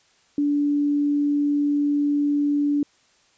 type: tone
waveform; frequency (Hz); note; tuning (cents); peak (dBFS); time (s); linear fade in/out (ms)
sine; 289.8; D4; -23; -18; 0.38-2.83; 2
effects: white hiss -60 dBFS RMS until 3.37 s + resampled to 16000 Hz